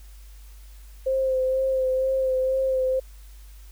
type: tone with vibrato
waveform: sine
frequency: 523.3 Hz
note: C5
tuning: in tune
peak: -20 dBFS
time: 1.06-3 s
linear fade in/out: 10 ms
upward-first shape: sine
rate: 2.1 Hz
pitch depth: 23 cents each way
effects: added 50 Hz sine -42 dBFS peak until 3.71 s + white hiss -56 dBFS RMS until 3.71 s